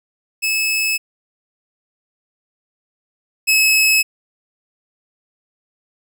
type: tone pair in turn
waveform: sawtooth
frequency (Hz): 2597 / 2581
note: E7 / E7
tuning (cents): -26 / -37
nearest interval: unison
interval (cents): 11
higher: first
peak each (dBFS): -13 / -8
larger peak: second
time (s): 0.42-0.98 / 3.47-4.03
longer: neither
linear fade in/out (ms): 20
effects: none